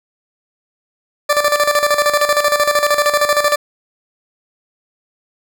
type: tone with tremolo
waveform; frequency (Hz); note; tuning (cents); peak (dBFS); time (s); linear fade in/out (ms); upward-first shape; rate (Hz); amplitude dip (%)
20% pulse; 587.3; D5; 0; -5; 1.29-3.56; 10; square; 13; 65
effects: none